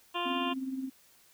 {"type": "harmonic tone", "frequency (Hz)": 349.2, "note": "F4", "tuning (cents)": 0, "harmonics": [1, 2, 3, 4, 5, 7, 8, 9, 10], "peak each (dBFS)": [-38, -38, -34, -46, -47, -44, -38, -42, -46], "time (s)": [0.14, 0.54], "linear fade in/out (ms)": 20}
{"type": "tone with tremolo", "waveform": "sine", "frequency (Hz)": 263.9, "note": "C4", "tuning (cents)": 15, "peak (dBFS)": -30, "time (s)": [0.25, 0.9], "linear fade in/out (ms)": 20, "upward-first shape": "triangle", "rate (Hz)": 19, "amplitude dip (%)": 65}
{"effects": ["white hiss -62 dBFS RMS until 1.33 s"]}